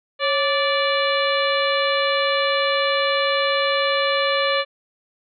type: harmonic tone with a mistuned harmonic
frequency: 583 Hz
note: D5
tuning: 13 cents flat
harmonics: 1 / 2 / 3 / 4 / 5 / 6 / 7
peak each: -21 / -24 / -26 / -27 / -28 / -29 / -29 dBFS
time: 0.19-4.65 s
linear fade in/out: 50 ms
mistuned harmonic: 1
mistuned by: -96 cents
effects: none